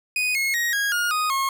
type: tone with pitch steps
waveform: 40% pulse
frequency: 2488 / 2166 / 1885.6 / 1641.5 / 1429 / 1244 / 1083 Hz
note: D#7 / C#7 / A#6 / G#6 / F6 / D#6 / C#6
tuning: -1 / -41 / +19 / -21 / +39 / -1 / -41 cents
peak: -20 dBFS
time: 0.16-1.49 s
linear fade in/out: 2 ms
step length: 190 ms
effects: none